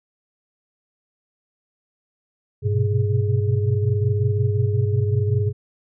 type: tone cluster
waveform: sine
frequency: 100.9 / 121.6 / 127.1 / 415.7 Hz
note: G#2 / B2 / C3 / G#4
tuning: -49 / -26 / -50 / +2 cents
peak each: -19 / -23 / -26 / -27 dBFS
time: 2.62-5.53 s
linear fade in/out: 50 ms
effects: none